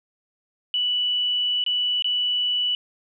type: tone with dropouts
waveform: sine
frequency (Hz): 2960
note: F#7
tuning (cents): 0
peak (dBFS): -20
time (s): 0.74-2.75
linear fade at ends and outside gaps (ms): 1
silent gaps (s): 1.64-1.663 / 2.023-2.044
effects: none